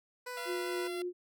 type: tone with vibrato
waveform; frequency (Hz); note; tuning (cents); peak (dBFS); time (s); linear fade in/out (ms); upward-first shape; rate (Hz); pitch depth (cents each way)
15% pulse; 493.9; B4; 0; -33; 0.26-0.88; 10; sine; 5.2; 11
type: tone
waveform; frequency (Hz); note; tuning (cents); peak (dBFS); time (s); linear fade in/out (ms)
10% pulse; 685; F5; -34; -33; 0.37-1.02; 2
type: tone with tremolo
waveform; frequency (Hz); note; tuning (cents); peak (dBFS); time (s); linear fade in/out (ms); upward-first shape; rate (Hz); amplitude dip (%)
sine; 357.1; F4; +39; -33; 0.45-1.13; 50; triangle; 3.7; 35
effects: none